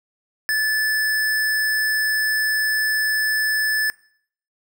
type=tone; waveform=square; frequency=1739 Hz; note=A6; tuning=21 cents flat; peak=-19 dBFS; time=0.49-3.9 s; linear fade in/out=0 ms; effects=noise-tail reverb RT60 0.6 s tail -21 dB re dry